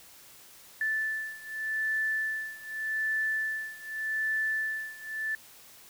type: beating tone pair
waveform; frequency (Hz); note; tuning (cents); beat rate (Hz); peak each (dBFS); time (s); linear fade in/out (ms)
sine; 1755 / 1755.84; A6 / A6; -5 / -4; 0.84; -31 / -33; 0.81-5.35; 2
effects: white hiss -53 dBFS RMS until 5.89 s